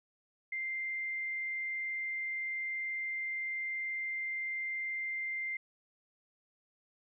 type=tone; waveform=sine; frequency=2093 Hz; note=C7; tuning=in tune; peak=-34 dBFS; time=0.52-5.57 s; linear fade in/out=5 ms; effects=none